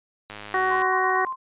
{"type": "click train", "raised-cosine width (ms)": 0.3, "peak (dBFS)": -21, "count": 55, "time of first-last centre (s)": [0.3, 0.819], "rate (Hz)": 104}
{"type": "harmonic tone", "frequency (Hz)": 374.4, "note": "F#4", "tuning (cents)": 20, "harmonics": [1, 2, 3, 4, 5], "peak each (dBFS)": [-27, -25, -25, -29, -26], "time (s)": [0.54, 1.25], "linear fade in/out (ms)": 2}
{"type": "tone with tremolo", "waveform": "sine", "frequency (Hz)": 1046.5, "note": "C6", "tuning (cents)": 0, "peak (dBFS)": -26, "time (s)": [0.7, 1.36], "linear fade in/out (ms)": 20, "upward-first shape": "square", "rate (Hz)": 8.8, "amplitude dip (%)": 50}
{"effects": ["resampled to 8000 Hz"]}